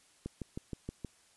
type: click train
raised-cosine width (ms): 3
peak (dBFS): -25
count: 6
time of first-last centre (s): 0.26-1.047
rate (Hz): 6.35
effects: white hiss -65 dBFS RMS until 1.36 s + resampled to 24000 Hz